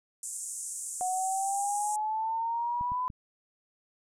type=band-pass noise; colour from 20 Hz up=white; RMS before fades=-38 dBFS; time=0.23-1.96 s; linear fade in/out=2 ms; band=6900 to 9400 Hz; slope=48 dB/octave
type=exponential sweep; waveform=sine; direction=up; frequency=730 to 1012 Hz; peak=-28 dBFS; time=1.01-3.08 s; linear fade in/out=0 ms
type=clicks; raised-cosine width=5 ms; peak=-31 dBFS; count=3; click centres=2.811 / 2.919 / 3.102 s
effects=none